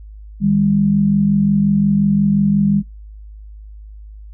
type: tone pair together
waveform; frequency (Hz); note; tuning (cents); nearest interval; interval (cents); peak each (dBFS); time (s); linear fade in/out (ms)
sine; 155.56 / 201.2; D#3 / G3; 0 / +45; major third; 445; -18 / -12; 0.4-2.83; 50
effects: noise-tail reverb RT60 0.2 s tail -26 dB re dry + added 52 Hz sine -33 dBFS peak until 4.33 s